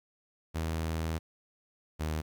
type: tone pair in turn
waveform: sawtooth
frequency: 80.6 / 77.94 Hz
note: E2 / D#2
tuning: -38 / +4 cents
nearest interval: minor second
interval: 58 cents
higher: first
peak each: -27 dBFS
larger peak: neither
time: 0.54-1.19 / 1.99-2.22 s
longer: first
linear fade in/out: 20 ms
effects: 11-bit